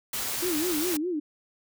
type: noise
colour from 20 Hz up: white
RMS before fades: -31 dBFS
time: 0.13-0.97 s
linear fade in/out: 5 ms
type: tone with vibrato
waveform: sine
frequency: 329.6 Hz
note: E4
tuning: in tune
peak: -26 dBFS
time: 0.42-1.2 s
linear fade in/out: 10 ms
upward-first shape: sine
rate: 4.9 Hz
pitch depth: 190 cents each way
effects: none